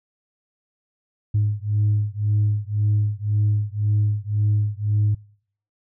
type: beating tone pair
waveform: sine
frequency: 103.83 / 105.73 Hz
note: G#2 / G#2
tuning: 0 / +31 cents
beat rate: 1.9 Hz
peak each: -20 dBFS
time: 1.34-5.15 s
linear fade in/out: 10 ms
effects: noise-tail reverb RT60 0.6 s tail -26 dB re dry + tanh soft clip ceiling -13 dBFS